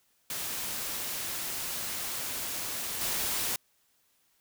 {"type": "noise with level steps", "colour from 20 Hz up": "white", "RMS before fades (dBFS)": [-35, -31], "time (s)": [0.3, 3.56], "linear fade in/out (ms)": 2, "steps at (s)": 3.01, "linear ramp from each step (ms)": 2, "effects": ["white hiss -70 dBFS RMS until 4.4 s"]}